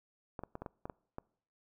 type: clicks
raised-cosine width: 1 ms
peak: -27 dBFS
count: 8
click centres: 0.392 / 0.436 / 0.554 / 0.62 / 0.662 / 0.855 / 0.898 / 1.184 s
effects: noise-tail reverb RT60 0.6 s tail -25 dB re dry